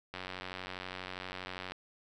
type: click train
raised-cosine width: 0.3 ms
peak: -24 dBFS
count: 147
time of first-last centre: 0.14-1.72 s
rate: 92.4 Hz
effects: none